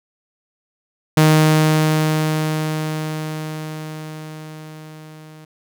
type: tone with level ramp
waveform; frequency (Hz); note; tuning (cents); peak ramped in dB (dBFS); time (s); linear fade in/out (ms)
sawtooth; 155.56; D#3; 0; -5 to -35; 1.17-5.45; 5
effects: none